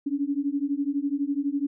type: beating tone pair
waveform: sine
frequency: 277.2 / 289.2 Hz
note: C#4 / D4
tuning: 0 / -27 cents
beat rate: 12 Hz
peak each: -27 dBFS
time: 0.06-1.67 s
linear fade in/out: 10 ms
effects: none

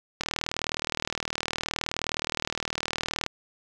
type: click train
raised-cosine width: 0.2 ms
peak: -10 dBFS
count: 121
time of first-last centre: 0.21-3.263 s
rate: 39.3 Hz
effects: none

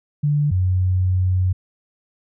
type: tone pair in turn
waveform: sine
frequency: 146.83 / 92.18 Hz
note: D3 / F#2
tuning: 0 / -6 cents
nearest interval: minor sixth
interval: 806 cents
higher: first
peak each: -15 dBFS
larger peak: neither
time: 0.23-0.51 / 0.51-1.53 s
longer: second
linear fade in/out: 10 ms
effects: none

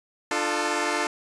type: chord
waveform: 10% pulse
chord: D minor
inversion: none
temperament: equal with one note detuned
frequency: 299.1 / 349.2 / 440 Hz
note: D4 / F4 / A4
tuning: +32 / 0 / 0 cents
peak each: -20 dBFS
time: 0.31-1.07 s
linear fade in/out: 2 ms
effects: resampled to 22050 Hz

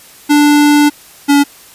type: tone pair in turn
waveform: square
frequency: 293.7 / 284.8 Hz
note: D4 / C#4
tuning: 0 / +47 cents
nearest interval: minor second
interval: 53 cents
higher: first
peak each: -6 dBFS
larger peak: neither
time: 0.29-0.9 / 1.28-1.44 s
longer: first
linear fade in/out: 20 ms
effects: white hiss -39 dBFS RMS until 1.74 s + resampled to 32000 Hz

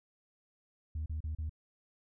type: tone bursts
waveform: sine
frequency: 77.78 Hz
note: D#2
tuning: in tune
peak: -32 dBFS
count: 4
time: 0.95-1.495 s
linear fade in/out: 5 ms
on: 110 ms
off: 35 ms
effects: tanh soft clip ceiling -32 dBFS

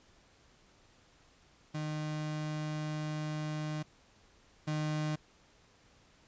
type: tone pair in turn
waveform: 35% pulse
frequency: 153.1 / 153.1 Hz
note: D#3 / D#3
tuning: -28 / -28 cents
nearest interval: unison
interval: 0 cents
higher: neither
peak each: -33 / -30 dBFS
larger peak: second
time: 1.74-3.83 / 4.67-5.16 s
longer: first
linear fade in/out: 10 ms
effects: pink hiss -64 dBFS RMS until 6.27 s + resampled to 16000 Hz

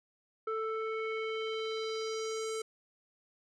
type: tone with low-pass filter sweep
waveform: square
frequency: 441.6 Hz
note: A4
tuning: 6 cents sharp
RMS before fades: -36 dBFS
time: 0.47-2.62 s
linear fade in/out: 5 ms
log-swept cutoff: 1300 to 8400 Hz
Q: 2.6
effects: none

